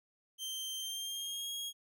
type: tone with pitch glide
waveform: sawtooth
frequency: 3136 to 3281 Hz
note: G7 to G#7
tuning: 0 to -22 cents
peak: -35 dBFS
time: 0.38-1.73 s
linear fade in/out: 50 ms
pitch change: +78 cents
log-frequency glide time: 0.77-1.51 s
effects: none